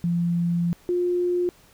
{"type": "tone pair in turn", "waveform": "sine", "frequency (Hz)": [171.9, 354.9], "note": ["F3", "F4"], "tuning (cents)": [-27, 28], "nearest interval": "octave + minor second", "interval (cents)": 1255, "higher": "second", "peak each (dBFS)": -20, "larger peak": "neither", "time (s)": [[0.04, 0.73], [0.89, 1.49]], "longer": "first", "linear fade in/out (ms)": 0, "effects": ["pink hiss -55 dBFS RMS until 1.73 s"]}